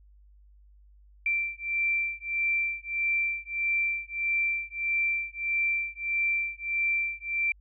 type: beating tone pair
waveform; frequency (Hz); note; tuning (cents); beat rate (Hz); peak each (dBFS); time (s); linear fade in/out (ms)
sine; 2349 / 2350.6; D7 / D7; 0 / +1; 1.6; -29; 1.26-7.52; 2
effects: added 50 Hz sine -53 dBFS peak until 7.6 s